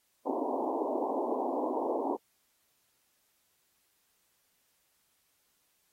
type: band-pass noise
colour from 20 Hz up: pink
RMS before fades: -32 dBFS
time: 0.25-2.17 s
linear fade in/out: 20 ms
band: 250 to 1000 Hz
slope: 96 dB/octave
effects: white hiss -73 dBFS RMS until 5.92 s + AAC 48 kbps